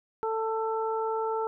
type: harmonic tone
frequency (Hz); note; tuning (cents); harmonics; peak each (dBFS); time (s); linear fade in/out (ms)
444.1; A4; +16; 1 / 2 / 3; -29 / -31 / -36; 0.23-1.47; 0
effects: none

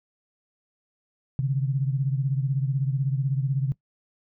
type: beating tone pair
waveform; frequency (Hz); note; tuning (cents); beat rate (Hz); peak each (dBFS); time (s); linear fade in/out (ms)
sine; 133 / 149; C3 / D3; +29 / +25; 16; -23 / -28; 1.39-3.72; 0
effects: noise-tail reverb RT60 0.1 s tail -20 dB re dry

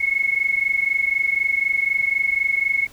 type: tone pair together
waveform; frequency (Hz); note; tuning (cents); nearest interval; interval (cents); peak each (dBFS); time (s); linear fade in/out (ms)
sine; 2174 / 2198; C#7 / C#7; -34 / -15; unison; 19; -21 / -20; 0-2.87; 10
effects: pink hiss -48 dBFS RMS until 2.92 s

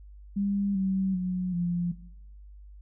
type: tone with pitch steps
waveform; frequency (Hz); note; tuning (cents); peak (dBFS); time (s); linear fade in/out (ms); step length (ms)
sine; 200 / 191.08 / 182.56 / 174.41; G3 / G3 / F#3 / F3; +35 / -44 / -23 / -2; -25; 0.36-1.92; 10; 390
effects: noise-tail reverb RT60 0.7 s tail -17 dB re dry + added 50 Hz sine -45 dBFS peak until 2.81 s

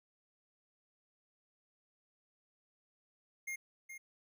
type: tone with echo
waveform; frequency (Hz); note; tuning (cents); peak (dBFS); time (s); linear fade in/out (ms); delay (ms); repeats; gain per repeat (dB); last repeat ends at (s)
square; 2129; C7; +30; -39; 3.47-3.56; 10; 420; 1; -8; 3.98
effects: none

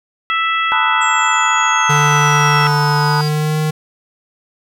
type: harmonic tone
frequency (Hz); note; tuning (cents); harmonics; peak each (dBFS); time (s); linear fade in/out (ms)
659.3; E5; 0; 2 / 3 / 4 / 5; -16 / -20 / -22 / -24; 0.3-2.67; 0
type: chord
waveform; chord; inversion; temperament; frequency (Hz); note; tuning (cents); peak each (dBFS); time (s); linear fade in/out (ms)
sine; B dominant seventh; third; equal; 880 / 987.8 / 1244.5 / 1480; A5 / B5 / D#6 / F#6; 0 / 0 / 0 / 0; -19 / -21 / -22 / -21; 0.72-3.21; 0
type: exponential sweep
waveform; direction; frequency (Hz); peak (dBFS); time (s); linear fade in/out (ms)
sine; down; 7660 to 4763; -24; 1.01-3.29; 10
type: tone with pitch glide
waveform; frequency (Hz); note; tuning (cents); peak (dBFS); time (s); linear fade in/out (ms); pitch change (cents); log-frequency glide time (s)
square; 147.6 to 154.4; D3 to D#3; +9 to -13; -15; 1.89-3.71; 10; +78; 2.95-3.58
effects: none

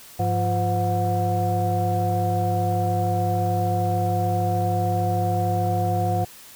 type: tone cluster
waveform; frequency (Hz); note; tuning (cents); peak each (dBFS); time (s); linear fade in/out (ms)
sine; 101.7 / 175 / 349.8 / 512 / 725; G#2 / F3 / F4 / C5 / F#5; -36 / +4 / +3 / -38 / -35; -22 / -28 / -30 / -30 / -23; 0.19-6.25; 10
effects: tanh soft clip ceiling -12 dBFS + white hiss -45 dBFS RMS until 6.55 s

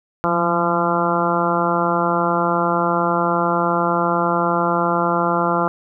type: harmonic tone with a mistuned harmonic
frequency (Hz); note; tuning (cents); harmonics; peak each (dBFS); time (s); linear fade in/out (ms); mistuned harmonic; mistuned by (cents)
171.3; F3; -33; 1 / 2 / 3 / 4 / 5 / 6 / 7 / 8; -24 / -24 / -24 / -24 / -24 / -24 / -24 / -24; 0.24-5.68; 0; 1; +44
effects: none

